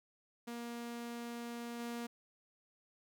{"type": "tone with level steps", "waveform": "sawtooth", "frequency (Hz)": 236.4, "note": "A#3", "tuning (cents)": 24, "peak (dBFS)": [-38, -36], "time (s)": [0.47, 2.07], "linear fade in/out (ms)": 10, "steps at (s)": 1.79, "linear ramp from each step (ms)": 10, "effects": []}